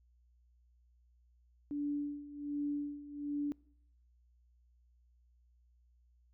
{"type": "tone with tremolo", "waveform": "sine", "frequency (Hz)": 290, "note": "D4", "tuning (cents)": -22, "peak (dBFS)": -32, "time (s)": [1.71, 3.52], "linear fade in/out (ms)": 0, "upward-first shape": "sine", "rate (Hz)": 1.3, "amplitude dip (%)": 80, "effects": ["noise-tail reverb RT60 0.7 s tail -25 dB re dry", "added 60 Hz sine -65 dBFS peak until 6.33 s"]}